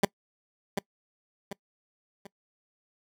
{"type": "tone with echo", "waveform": "15% pulse", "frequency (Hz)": 198.1, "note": "G3", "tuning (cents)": 18, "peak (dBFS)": -12, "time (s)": [0.03, 0.05], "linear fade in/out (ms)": 5, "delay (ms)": 740, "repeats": 3, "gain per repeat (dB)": -8, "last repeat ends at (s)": 2.27, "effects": ["noise-tail reverb RT60 0.1 s tail -24 dB re dry"]}